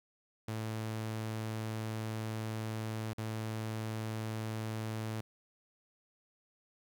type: tone with dropouts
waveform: sawtooth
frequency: 110 Hz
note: A2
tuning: in tune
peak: -32 dBFS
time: 0.48-5.21 s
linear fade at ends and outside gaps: 5 ms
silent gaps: 3.133-3.181 s
effects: 12-bit